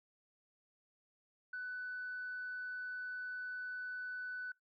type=tone; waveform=sine; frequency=1495 Hz; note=F#6; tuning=17 cents sharp; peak=-39 dBFS; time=1.53-4.52 s; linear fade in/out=5 ms; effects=noise-tail reverb RT60 0.2 s tail -26 dB re dry + tanh soft clip ceiling -36 dBFS